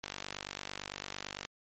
click train, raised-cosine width 0.2 ms, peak -20 dBFS, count 70, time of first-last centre 0.04-1.451 s, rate 48.9 Hz, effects MP3 32 kbps

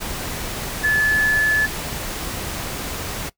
sine tone in noise, 1727 Hz, A6, 33 cents flat, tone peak -14 dBFS, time 0.83-1.67 s, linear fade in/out 20 ms, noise pink, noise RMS -28 dBFS, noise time 0-3.3 s, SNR +11 dB, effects noise-tail reverb RT60 0.1 s tail -20 dB re dry

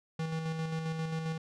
square tone with tremolo, 160.9 Hz, E3, 42 cents flat, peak -32 dBFS, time 0.19-1.38 s, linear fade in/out 5 ms, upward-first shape square, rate 7.5 Hz, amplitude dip 35%, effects low-pass 6000 Hz 12 dB/octave

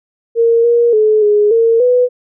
sine tone with pitch steps, 462.6 / 472.6 / 429.9 / 416.6 / 457.6 / 495.7 Hz, A#4 / A#4 / A4 / G#4 / A#4 / B4, -13 / +24 / -40 / +5 / -32 / +6 cents, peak -7 dBFS, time 0.35-2.09 s, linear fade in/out 50 ms, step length 290 ms, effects none

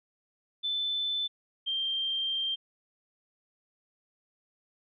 sine tone pair in turn, 3520 / 3168 Hz, A7 / G7, 0 / +18 cents, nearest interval major second, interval 182 cents, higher first, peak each -28 dBFS, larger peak neither, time 0.63-1.28 / 1.66-2.56 s, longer second, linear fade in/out 20 ms, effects none

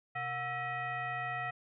sine tone with frequency modulation, 1318.5 Hz, E6, in tune, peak -34 dBFS, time 0.15-1.51 s, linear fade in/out 10 ms, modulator 595 Hz, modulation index 1.6, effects none

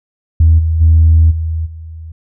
sine tone with level steps, 80.7 Hz, E2, 36 cents flat, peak -3 / -10 / -3 / -14 / -26 dBFS, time 0.4-2.12 s, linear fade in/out 5 ms, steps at 0.58 / 0.8 / 1.3 / 1.65 s, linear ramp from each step 20 ms, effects tanh soft clip ceiling 0 dBFS

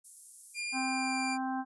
white high-pass noise, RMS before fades -47 dBFS, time 0.04-0.62 s, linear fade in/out 10 ms, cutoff 8500 Hz, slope 24 dB/octave
sawtooth tone with pitch glide, 2405 to 2375 Hz, D7 to D7, +41 to +19 cents, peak -31 dBFS, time 0.54-1.38 s, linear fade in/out 50 ms, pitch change -22 cents, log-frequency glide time 0.74-1.16 s
harmonic tone, 261.6 Hz, C4, in tune, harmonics 1 / 3 / 4 / 5 / 6, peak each -34 / -35 / -42 / -50 / -44 dBFS, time 0.72-1.65 s, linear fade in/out 50 ms
effects resampled to 24000 Hz

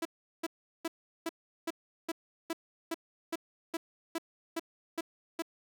sawtooth tone bursts, 330 Hz, E4, 2 cents sharp, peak -28 dBFS, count 14, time 0.02-5.422 s, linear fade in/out 5 ms, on 33 ms, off 380 ms, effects none

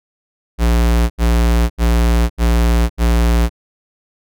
square tone bursts, 58.27 Hz, A#1, in tune, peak -11 dBFS, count 5, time 0.58-3.496 s, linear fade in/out 50 ms, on 520 ms, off 79 ms, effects none

